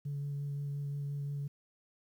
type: tone with vibrato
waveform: sine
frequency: 142.6 Hz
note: C#3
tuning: 49 cents sharp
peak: -33 dBFS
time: 0.05-1.48 s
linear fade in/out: 10 ms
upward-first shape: sine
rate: 5.7 Hz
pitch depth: 11 cents each way
effects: tanh soft clip ceiling -32 dBFS + 11-bit